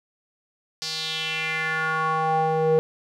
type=tone with band-pass filter sweep; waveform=square; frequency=158.9 Hz; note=D#3; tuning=37 cents sharp; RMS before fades=-24 dBFS; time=0.82-2.79 s; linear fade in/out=0 ms; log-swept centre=5000 to 480 Hz; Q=3.7; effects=none